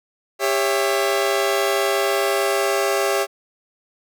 sawtooth chord, C# diminished, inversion second, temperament just, 399.1 / 554.4 / 665.2 Hz, G4 / C#5 / E5, +31 / 0 / +16 cents, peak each -17 / -19 / -20 dBFS, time 0.39-3.27 s, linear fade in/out 50 ms, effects none

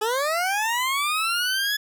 20% pulse linear sweep, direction up, 415.3 to 1709 Hz, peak -17 dBFS, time 0.01-1.77 s, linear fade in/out 10 ms, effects none

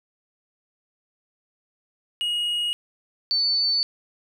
triangle / sine tone pair in turn, 2884 / 4503 Hz, F#7 / C#8, -45 / +26 cents, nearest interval minor sixth, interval 771 cents, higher second, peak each -21 / -19 dBFS, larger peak second, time 2.21-2.73 / 3.31-3.83 s, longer neither, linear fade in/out 0 ms, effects none

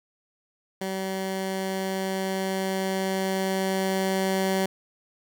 15% pulse tone with level ramp, 190.9 Hz, G3, 46 cents flat, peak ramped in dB -22 to -16 dBFS, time 0.81-4.66 s, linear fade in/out 5 ms, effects none

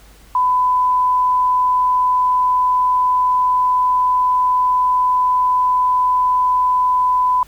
sine tone, 1002 Hz, B5, 25 cents sharp, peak -12 dBFS, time 0.35-7.43 s, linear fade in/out 2 ms, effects added 50 Hz sine -44 dBFS peak until 7.47 s + pink hiss -48 dBFS RMS until 7.47 s

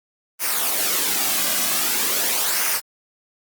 white noise with flanger, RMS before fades -21 dBFS, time 0.39-2.81 s, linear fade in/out 50 ms, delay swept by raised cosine 0.25 to 2.25 ms, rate 0.44 Hz, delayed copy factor -0.5, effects high-pass 200 Hz 12 dB/octave + Opus 32 kbps

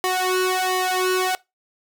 sawtooth tone with flanger, 370 Hz, F#4, in tune, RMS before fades -21 dBFS, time 0.04-1.35 s, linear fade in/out 0 ms, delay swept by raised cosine 1 to 2 ms, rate 1.4 Hz, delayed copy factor +1, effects noise-tail reverb RT60 0.2 s tail -21 dB re dry

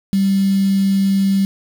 sine tone with quantisation, 195.1 Hz, G3, 8 cents flat, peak -12 dBFS, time 0.13-1.45 s, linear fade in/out 0 ms, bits 5, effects none

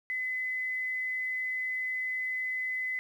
sine tone with quantisation, 2023 Hz, B6, 41 cents sharp, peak -30 dBFS, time 0.1-2.99 s, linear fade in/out 0 ms, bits 10, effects none

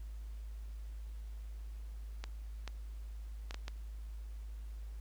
clicks, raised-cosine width 0.2 ms, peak -25 dBFS, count 5, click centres 2.24 / 2.677 / 3.509 / 3.544 / 3.681 s, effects added 53 Hz sine -42 dBFS peak until 5 s + pink hiss -66 dBFS RMS until 5 s

